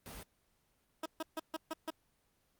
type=noise; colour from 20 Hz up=pink; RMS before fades=-48 dBFS; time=0.06-0.23 s; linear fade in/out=0 ms
type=tone bursts; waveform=15% pulse; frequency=319.4 Hz; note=D#4; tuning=45 cents sharp; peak=-30 dBFS; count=6; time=1.03-1.904 s; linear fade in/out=5 ms; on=29 ms; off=140 ms
effects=pink hiss -75 dBFS RMS until 2.59 s + Opus 24 kbps